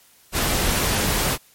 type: noise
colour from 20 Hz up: pink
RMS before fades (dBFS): -21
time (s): 0.32-1.38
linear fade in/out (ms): 50
effects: white hiss -54 dBFS RMS until 1.54 s + MP3 64 kbps